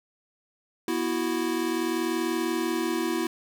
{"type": "chord", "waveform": "square", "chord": "B suspended fourth", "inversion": "none", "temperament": "equal with one note detuned", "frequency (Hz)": [244.1, 329.6, 370], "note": ["B3", "E4", "F#4"], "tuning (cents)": [-20, 0, 0], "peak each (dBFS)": [-33, -28, -32], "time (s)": [0.88, 3.27], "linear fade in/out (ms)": 2, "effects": []}